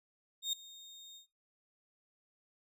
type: tone with ADSR envelope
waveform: 35% pulse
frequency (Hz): 3692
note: A#7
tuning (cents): -17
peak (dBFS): -28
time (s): 0.42-1.27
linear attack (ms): 110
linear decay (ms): 3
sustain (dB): -20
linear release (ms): 110
effects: noise-tail reverb RT60 0.4 s tail -26 dB re dry + resampled to 32000 Hz